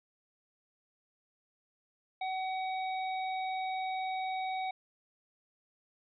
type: harmonic tone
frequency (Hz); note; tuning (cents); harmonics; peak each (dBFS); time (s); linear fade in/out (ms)
754; F#5; +32; 1 / 3 / 5; -33 / -42 / -47; 2.21-4.71; 5
effects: none